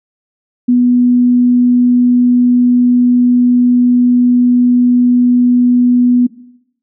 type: tone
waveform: sine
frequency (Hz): 245.7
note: B3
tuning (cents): -9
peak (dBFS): -6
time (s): 0.68-6.27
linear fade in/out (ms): 10
effects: noise-tail reverb RT60 0.8 s tail -18 dB re dry